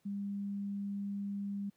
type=tone; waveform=sine; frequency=200.5 Hz; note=G3; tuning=39 cents sharp; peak=-35 dBFS; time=0.05-1.7 s; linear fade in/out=10 ms; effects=pink hiss -75 dBFS RMS until 1.76 s + high-pass 100 Hz 12 dB/octave